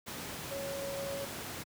sine tone in noise, 554.4 Hz, C#5, in tune, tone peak -37 dBFS, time 0.5-1.26 s, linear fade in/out 20 ms, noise pink, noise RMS -41 dBFS, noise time 0.06-1.64 s, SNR +1 dB, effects high-pass 100 Hz 12 dB/octave

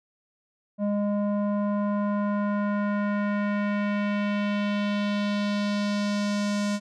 square tone with low-pass filter sweep, 205.1 Hz, G#3, 21 cents flat, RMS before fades -26 dBFS, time 0.78-6.8 s, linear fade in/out 50 ms, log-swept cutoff 650 to 7100 Hz, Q 1.6, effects none

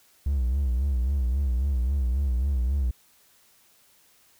triangle tone with vibrato, 65.41 Hz, C2, in tune, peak -19 dBFS, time 0.26-2.91 s, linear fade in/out 5 ms, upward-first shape sine, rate 3.7 Hz, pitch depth 150 cents each way, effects tanh soft clip ceiling -15 dBFS + white hiss -60 dBFS RMS until 4.39 s

